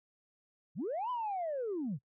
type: linear two-way sweep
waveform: sine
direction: up then down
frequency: 117.7 to 1017 to 117.7 Hz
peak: -32 dBFS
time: 0.75-1.99 s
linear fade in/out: 50 ms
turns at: 1.1 s
effects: noise-tail reverb RT60 0.1 s tail -23 dB re dry + tanh soft clip ceiling -30 dBFS